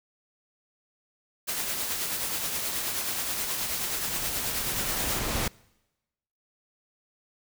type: noise with tremolo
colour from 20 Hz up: white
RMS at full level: -29 dBFS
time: 1.47-5.2 s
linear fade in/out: 20 ms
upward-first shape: triangle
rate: 9.4 Hz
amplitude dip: 40%
type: noise with exponential growth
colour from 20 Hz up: pink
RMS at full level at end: -27 dBFS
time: 2.16-5.48 s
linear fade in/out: 5 ms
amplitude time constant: 720 ms
effects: noise-tail reverb RT60 1.0 s tail -25 dB re dry